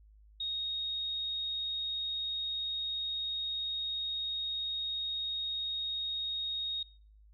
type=tone; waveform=sine; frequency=3737 Hz; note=A#7; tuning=4 cents sharp; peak=-33 dBFS; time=0.4-6.83 s; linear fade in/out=5 ms; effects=noise-tail reverb RT60 0.5 s tail -22 dB re dry + added 52 Hz sine -56 dBFS peak until 7.33 s